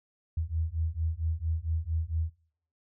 sine beating tone pair, 78.9 / 83.3 Hz, D#2 / E2, +25 / +19 cents, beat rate 4.4 Hz, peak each -31 dBFS, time 0.37-2.3 s, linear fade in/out 5 ms, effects noise-tail reverb RT60 0.6 s tail -22 dB re dry

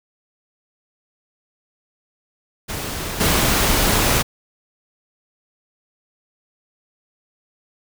pink noise with level steps, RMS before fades -27 / -17 dBFS, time 2.68-4.23 s, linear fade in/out 20 ms, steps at 3.2 s, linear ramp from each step 10 ms, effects none

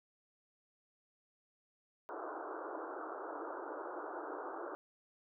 pink band-pass noise, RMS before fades -44 dBFS, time 2.09-4.75 s, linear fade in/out 0 ms, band 300 to 1500 Hz, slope 96 dB/octave, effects none

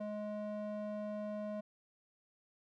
square tone with band-pass filter, 209.8 Hz, G#3, 18 cents sharp, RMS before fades -41 dBFS, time 0-1.61 s, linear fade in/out 10 ms, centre 480 Hz, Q 9.7, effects none

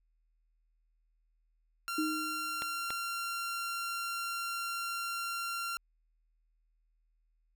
sawtooth tone, 1377 Hz, F6, 25 cents flat, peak -31 dBFS, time 1.88-5.77 s, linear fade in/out 0 ms
sine tone with exponential decay, 311.1 Hz, D#4, in tune, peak -28 dBFS, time 1.98-2.86 s, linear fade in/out 5 ms, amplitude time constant 190 ms
clicks, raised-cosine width 0.3 ms, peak -22 dBFS, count 2, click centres 2.621 / 2.905 s
effects added 40 Hz sine -70 dBFS peak until 7.55 s

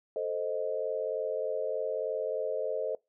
sine chord, A diminished, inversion none, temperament equal, 440 / 523.3 / 622.3 Hz, A4 / C5 / Eb5, 0 / 0 / 0 cents, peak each -34 dBFS, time 0.16-2.95 s, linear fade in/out 2 ms, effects noise-tail reverb RT60 0.2 s tail -23 dB re dry

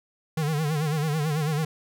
square tone with vibrato, 152.7 Hz, D#3, 32 cents flat, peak -24 dBFS, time 0.37-1.65 s, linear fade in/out 5 ms, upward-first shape sine, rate 9.1 Hz, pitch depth 100 cents each way, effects none

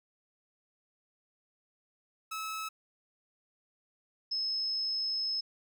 sawtooth / sine tone pair in turn, 1297 / 5188 Hz, E6 / E8, -28 / -28 cents, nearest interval 2 octaves, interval 2400 cents, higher second, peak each -32 / -30 dBFS, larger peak second, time 2.31-2.69 / 4.31-5.41 s, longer second, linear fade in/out 10 ms, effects none

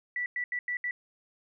sine tone bursts at uneven times, 1962 Hz, B6, 12 cents flat, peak -29 dBFS, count 5, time 0.16-0.26 / 0.36-0.44 / 0.52-0.59 / 0.68-0.77 / 0.84-0.91 s, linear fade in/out 2 ms, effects none

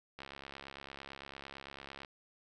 click train, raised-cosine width 0.3 ms, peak -30 dBFS, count 129, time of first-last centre 0.19-2.048 s, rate 68.9 Hz, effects none

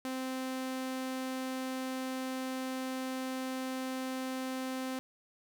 sawtooth tone, 260 Hz, C4, 11 cents flat, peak -31 dBFS, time 0.05-4.99 s, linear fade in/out 0 ms, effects none

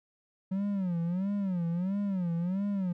triangle tone with vibrato, 184.8 Hz, F#3, 2 cents flat, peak -26 dBFS, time 0.51-2.93 s, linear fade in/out 10 ms, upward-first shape sine, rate 1.5 Hz, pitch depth 170 cents each way, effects none

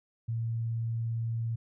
sine tone, 114.7 Hz, A#2, 28 cents flat, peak -29 dBFS, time 0.28-1.56 s, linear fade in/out 10 ms, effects none

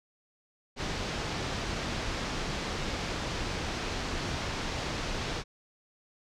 pink low-pass noise, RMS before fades -34 dBFS, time 0.76-5.44 s, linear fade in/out 50 ms, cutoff 6000 Hz, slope 24 dB/octave, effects none

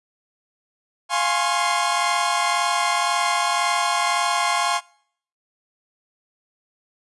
sawtooth chord, Db major seventh, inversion first, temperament equal with one note detuned, 698.5 / 830.6 / 1046.5 / 1088.4 Hz, F5 / Ab5 / C6 / Db6, 0 / 0 / 0 / -32 cents, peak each -21 dBFS, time 1.09-4.81 s, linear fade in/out 50 ms, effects noise-tail reverb RT60 0.6 s tail -23 dB re dry + resampled to 24000 Hz

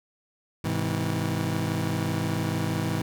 25% pulse chord, Ab augmented, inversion none, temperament just, 103.83 / 129.78 / 162.23 Hz, Ab2 / C3 / E3, 0 / -14 / -27 cents, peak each -26 / -28 / -25 dBFS, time 0.64-3.02 s, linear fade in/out 5 ms, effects none

